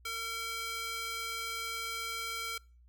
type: tone with high-pass filter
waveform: square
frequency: 455.6 Hz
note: A#4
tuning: 40 cents flat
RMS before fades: -38 dBFS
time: 0.05-2.58 s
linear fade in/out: 5 ms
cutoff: 1700 Hz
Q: 1.1
effects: noise-tail reverb RT60 0.4 s tail -26 dB re dry + added 60 Hz sine -57 dBFS peak until 2.88 s